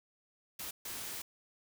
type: noise bursts at uneven times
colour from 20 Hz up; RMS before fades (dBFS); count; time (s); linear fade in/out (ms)
white; -42; 2; 0.59-0.71 / 0.85-1.22; 5
effects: none